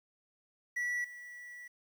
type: tone with level steps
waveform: triangle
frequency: 1949 Hz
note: B6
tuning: 23 cents flat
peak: -30 / -44 dBFS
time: 0.76-1.68 s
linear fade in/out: 10 ms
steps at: 1.04 s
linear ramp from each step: 5 ms
effects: 10-bit